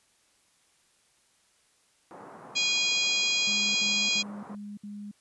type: band-pass noise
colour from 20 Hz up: white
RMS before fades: -47 dBFS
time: 2.11-4.55 s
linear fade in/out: 0 ms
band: 130 to 1200 Hz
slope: 24 dB/octave
type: harmonic tone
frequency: 819 Hz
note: G#5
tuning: 24 cents flat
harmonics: 3 / 4 / 5 / 6 / 7 / 8 / 9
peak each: -28 / -29 / -32 / -32 / -42 / -34 / -40 dBFS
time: 2.55-4.23 s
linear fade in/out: 20 ms
type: tone bursts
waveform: sine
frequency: 205.7 Hz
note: G#3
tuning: 16 cents flat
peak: -37 dBFS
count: 5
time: 3.47-5.114 s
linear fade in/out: 5 ms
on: 280 ms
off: 61 ms
effects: white hiss -66 dBFS RMS until 5.2 s + resampled to 24000 Hz